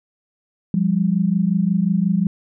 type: tone pair together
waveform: sine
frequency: 174.61 / 200.2 Hz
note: F3 / G3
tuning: 0 / +37 cents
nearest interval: major second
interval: 237 cents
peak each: -18 dBFS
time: 0.74-2.27 s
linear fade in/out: 2 ms
effects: none